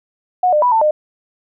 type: tone with pitch steps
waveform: sine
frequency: 729 / 602 / 984 / 892 / 608 Hz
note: F#5 / D5 / B5 / A5 / D#5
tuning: -26 / +43 / -7 / +23 / -40 cents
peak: -10 dBFS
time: 0.43-0.91 s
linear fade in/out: 5 ms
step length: 96 ms
effects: none